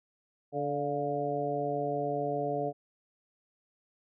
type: harmonic tone with a mistuned harmonic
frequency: 144.9 Hz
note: D3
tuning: 23 cents flat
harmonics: 1 / 2 / 3 / 4 / 5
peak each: -39 / -38 / -34 / -35 / -34 dBFS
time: 0.52-2.73 s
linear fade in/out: 50 ms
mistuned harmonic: 5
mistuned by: -43 cents
effects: none